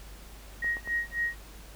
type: tone with tremolo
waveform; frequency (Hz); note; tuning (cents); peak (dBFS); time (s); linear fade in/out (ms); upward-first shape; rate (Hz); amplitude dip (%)
sine; 1883; A#6; +17; -25; 0.62-1.37; 5; sine; 3.7; 100
type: clicks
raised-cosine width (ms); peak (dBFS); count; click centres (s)
1; -29; 3; 0.645 / 0.769 / 0.875
effects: added 50 Hz sine -46 dBFS peak until 1.75 s + pink hiss -51 dBFS RMS until 1.75 s